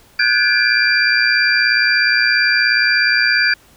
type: tone cluster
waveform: sine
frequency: 1466 / 1583 / 1702 / 2369 / 4723 Hz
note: F#6 / G6 / G#6 / D7 / D8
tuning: -16 / +17 / +42 / +14 / +9 cents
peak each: -18 dBFS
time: 0.19-3.54 s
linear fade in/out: 5 ms
effects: pink hiss -49 dBFS RMS until 3.76 s